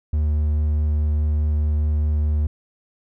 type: tone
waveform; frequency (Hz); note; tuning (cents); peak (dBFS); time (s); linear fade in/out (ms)
triangle; 75.4; D2; +46; -15; 0.13-2.47; 5
effects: none